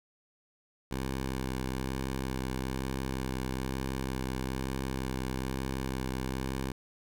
10% pulse tone with vibrato, 65.41 Hz, C2, in tune, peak -24 dBFS, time 0.91-6.72 s, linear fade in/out 5 ms, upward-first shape sine, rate 1.1 Hz, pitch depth 20 cents each way, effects none

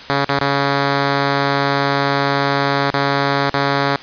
5% pulse tone with dropouts, 140 Hz, C#3, 18 cents sharp, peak -3 dBFS, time 0.1-3.96 s, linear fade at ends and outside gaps 0 ms, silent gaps 0.247-0.293 / 0.392-0.414 / 2.905-2.938 / 3.499-3.542 s, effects white hiss -35 dBFS RMS until 4.02 s + resampled to 11025 Hz

